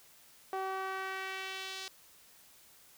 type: tone with band-pass filter sweep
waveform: sawtooth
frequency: 381.6 Hz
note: G4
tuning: 47 cents flat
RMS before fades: -39 dBFS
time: 0.53-1.88 s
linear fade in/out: 0 ms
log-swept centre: 800 to 4500 Hz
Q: 1.4
effects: white hiss -60 dBFS RMS until 2.97 s